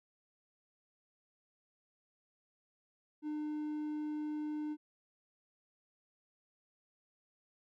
triangle tone, 302 Hz, D4, 48 cents sharp, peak -34 dBFS, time 3.22-4.77 s, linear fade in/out 50 ms, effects none

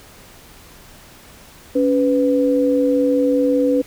sine tone pair together, 280.1 / 498.3 Hz, C#4 / B4, +18 / +15 cents, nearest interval minor seventh, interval 997 cents, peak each -16 dBFS, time 1.75-3.82 s, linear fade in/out 10 ms, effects pink hiss -44 dBFS RMS until 3.86 s

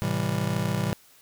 square chord, A minor seventh, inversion none, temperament just, 110 / 132 / 165 / 198 Hz, A2 / C3 / E3 / G3, 0 / +16 / +2 / +18 cents, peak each -31 dBFS, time 0.02-0.93 s, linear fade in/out 0 ms, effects white hiss -56 dBFS RMS until 1.21 s

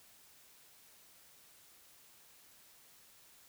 silence, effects white hiss -62 dBFS RMS until 3.48 s

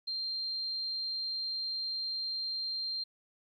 sine tone, 4175 Hz, C8, 5 cents flat, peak -33 dBFS, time 0.07-3.04 s, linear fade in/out 10 ms, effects 12-bit

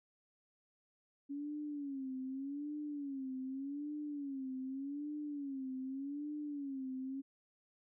sine tone with vibrato, 278.6 Hz, C#4, 9 cents sharp, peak -39 dBFS, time 1.29-7.22 s, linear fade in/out 20 ms, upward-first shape sine, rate 0.84 Hz, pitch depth 120 cents each way, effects none

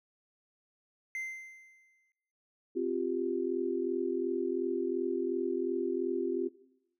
triangle tone with exponential decay, 2079 Hz, C7, 12 cents flat, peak -32 dBFS, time 1.15-2.12 s, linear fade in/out 1 ms, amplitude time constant 210 ms
sine chord, C suspended fourth, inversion none, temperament equal, 261.6 / 349.2 / 392 Hz, C4 / F4 / G4, 0 / 0 / 0 cents, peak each -36 / -32 / -34 dBFS, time 2.75-6.49 s, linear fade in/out 20 ms
effects noise-tail reverb RT60 0.8 s tail -18 dB re dry

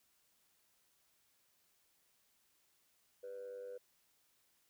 sine tone with amplitude modulation, 493.9 Hz, B4, in tune, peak -40 dBFS, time 3.23-3.78 s, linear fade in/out 10 ms, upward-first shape sine, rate 97.7 Hz, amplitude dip 70%, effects tanh soft clip ceiling -41 dBFS + white hiss -75 dBFS RMS until 4.69 s

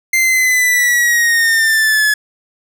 45% pulse linear sweep, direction down, 2093 to 1700 Hz, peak -10 dBFS, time 0.13-2.14 s, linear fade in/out 5 ms, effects none

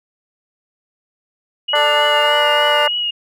sine tone with vibrato, 2880 Hz, F#7, 47 cents flat, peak -17 dBFS, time 1.68-3.11 s, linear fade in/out 10 ms, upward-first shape triangle, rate 3.3 Hz, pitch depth 33 cents each way
harmonic tone, 295.2 Hz, D4, 9 cents sharp, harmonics 2 / 3 / 4 / 5 / 6 / 7, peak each -17 / -19 / -21 / -21 / -26 / -23 dBFS, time 1.73-2.88 s, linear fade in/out 5 ms
15% pulse tone with pitch glide, 440 to 477.1 Hz, A4 to A#4, 0 to +40 cents, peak -19 dBFS, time 1.75-2.87 s, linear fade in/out 5 ms, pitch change +140 cents, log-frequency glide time 2.15-2.41 s
effects none

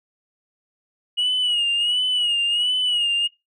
sine tone with vibrato, 2903 Hz, F#7, 34 cents flat, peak -16 dBFS, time 1.17-3.28 s, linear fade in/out 20 ms, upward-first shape sine, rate 1.4 Hz, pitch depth 66 cents each way, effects noise-tail reverb RT60 0.2 s tail -20 dB re dry + tanh soft clip ceiling -16 dBFS

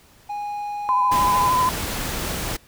triangle tone, 825 Hz, G#5, 12 cents flat, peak -24 dBFS, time 0.29-1.49 s, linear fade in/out 10 ms
sine tone with vibrato, 1011 Hz, B5, 40 cents sharp, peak -16 dBFS, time 0.89-1.69 s, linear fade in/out 0 ms, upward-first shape triangle, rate 13 Hz, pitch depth 35 cents each way
pink noise, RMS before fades -27 dBFS, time 1.11-2.57 s, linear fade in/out 10 ms
effects pink hiss -53 dBFS RMS until 2.67 s

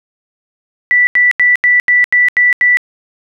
sine tone bursts, 1968 Hz, B6, 7 cents flat, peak -6 dBFS, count 8, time 0.91-2.771 s, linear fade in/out 0 ms, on 160 ms, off 83 ms, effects none

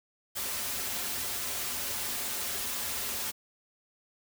white noise with comb filter, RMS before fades -34 dBFS, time 0.35-3.32 s, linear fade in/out 20 ms, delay 6.3 ms, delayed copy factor -0.8, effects none

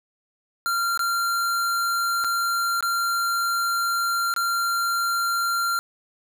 square tone with dropouts, 1381 Hz, F6, 20 cents flat, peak -22 dBFS, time 0.66-5.79 s, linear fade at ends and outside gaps 0 ms, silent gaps 0.975-0.993 / 2.24-2.245 / 2.807-2.826 / 4.339-4.363 s, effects none

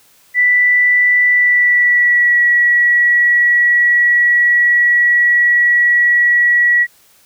sine tone with pitch glide, 1975.5 to 1929.3 Hz, B6 to B6, 0 to -41 cents, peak -8 dBFS, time 0.34-6.87 s, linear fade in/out 50 ms, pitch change -41 cents, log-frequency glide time 1.29-2.41 s, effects white hiss -50 dBFS RMS until 7.25 s

